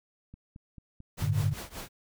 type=click train; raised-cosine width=5 ms; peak=-34 dBFS; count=5; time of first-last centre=0.34-1.225 s; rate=4.52 Hz
type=noise with tremolo; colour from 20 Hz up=pink; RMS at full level=-38 dBFS; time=1.17-1.89 s; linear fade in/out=20 ms; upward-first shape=triangle; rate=5.2 Hz; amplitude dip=95%
type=chord; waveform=sine; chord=G suspended second; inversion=none; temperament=equal; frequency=98 / 110 / 146.83 Hz; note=G2 / A2 / D3; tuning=0 / 0 / 0 cents; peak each=-29 dBFS; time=1.22-1.54 s; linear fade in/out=5 ms
effects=none